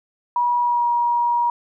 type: tone with pitch glide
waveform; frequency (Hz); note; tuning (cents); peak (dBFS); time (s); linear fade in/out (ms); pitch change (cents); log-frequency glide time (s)
sine; 966 to 953.8; B5 to A#5; -39 to +39; -16; 0.36-1.5; 2; -22; 0.6-0.86
effects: none